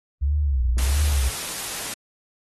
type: tone with vibrato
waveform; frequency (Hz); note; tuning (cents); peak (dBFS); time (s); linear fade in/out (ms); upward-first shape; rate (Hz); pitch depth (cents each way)
sine; 66.7; C2; +34; -18; 0.21-1.3; 20; sine; 1.5; 190
type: noise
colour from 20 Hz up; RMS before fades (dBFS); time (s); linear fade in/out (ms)
white; -30; 0.78-1.94; 2
effects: AAC 32 kbps